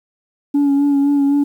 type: tone with vibrato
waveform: sine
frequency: 282.7 Hz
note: C#4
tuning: 34 cents sharp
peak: -9 dBFS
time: 0.54-1.44 s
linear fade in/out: 10 ms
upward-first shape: sine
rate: 3.9 Hz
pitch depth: 27 cents each way
effects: tanh soft clip ceiling -10 dBFS + 8-bit